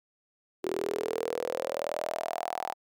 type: tone with high-pass filter sweep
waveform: sawtooth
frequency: 40.83 Hz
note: E1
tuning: 16 cents flat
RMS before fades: -33 dBFS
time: 0.63-2.74 s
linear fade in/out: 20 ms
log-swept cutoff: 370 to 790 Hz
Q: 7.5
effects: none